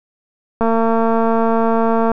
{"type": "click train", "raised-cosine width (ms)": 1, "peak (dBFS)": -4, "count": 343, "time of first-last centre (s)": [0.61, 2.117], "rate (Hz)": 227, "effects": []}